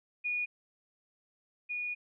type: tone pair in turn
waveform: sine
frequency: 2452 / 2452 Hz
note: D#7 / D#7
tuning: -26 / -26 cents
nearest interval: unison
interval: 0 cents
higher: neither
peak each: -30 / -33 dBFS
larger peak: first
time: 0.24-0.46 / 1.69-1.95 s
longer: second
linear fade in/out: 20 ms
effects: none